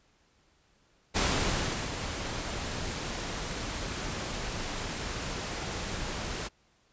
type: noise with ADSR envelope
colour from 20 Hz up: pink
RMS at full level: -26 dBFS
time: 1.14-6.49 s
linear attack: 28 ms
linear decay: 720 ms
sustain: -9 dB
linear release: 28 ms
effects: pink hiss -67 dBFS RMS until 6.92 s + resampled to 16000 Hz